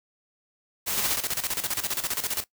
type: noise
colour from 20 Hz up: white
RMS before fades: -28 dBFS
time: 0.86-1.17 s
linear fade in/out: 20 ms
type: noise with tremolo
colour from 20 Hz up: white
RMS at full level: -27 dBFS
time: 0.97-2.44 s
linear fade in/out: 10 ms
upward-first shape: square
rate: 15 Hz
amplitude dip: 75%
effects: noise-tail reverb RT60 0.1 s tail -18 dB re dry